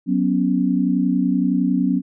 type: chord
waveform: sine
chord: F# suspended fourth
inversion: none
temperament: just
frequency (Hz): 185 / 246.7 / 277.5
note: F#3 / B3 / C#4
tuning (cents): 0 / -2 / +2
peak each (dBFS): -20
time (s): 0.06-2.02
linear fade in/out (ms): 50
effects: none